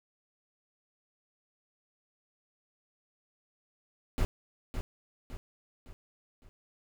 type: noise with echo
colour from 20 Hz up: brown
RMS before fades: -27 dBFS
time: 4.18-4.25 s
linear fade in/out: 0 ms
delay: 560 ms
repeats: 4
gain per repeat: -7 dB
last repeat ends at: 6.49 s
effects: none